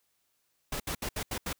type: noise bursts at uneven times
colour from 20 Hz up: pink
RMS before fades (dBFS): -34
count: 6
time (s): 0.72-0.8 / 0.87-0.95 / 1.02-1.09 / 1.16-1.23 / 1.31-1.38 / 1.46-1.53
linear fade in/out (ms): 5
effects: white hiss -75 dBFS RMS until 1.59 s